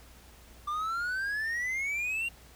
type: exponential sweep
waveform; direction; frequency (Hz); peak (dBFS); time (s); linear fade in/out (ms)
triangle; up; 1176 to 2794; -28; 0.67-2.29; 10
effects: added 60 Hz sine -54 dBFS peak until 2.55 s + pink hiss -56 dBFS RMS until 2.55 s